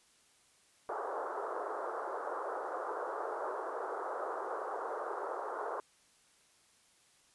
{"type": "band-pass noise", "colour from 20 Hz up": "pink", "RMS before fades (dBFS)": -39, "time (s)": [0.89, 5.8], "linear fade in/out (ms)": 0, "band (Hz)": [390, 1400], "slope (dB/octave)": 48, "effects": ["white hiss -67 dBFS RMS until 7.34 s", "resampled to 24000 Hz"]}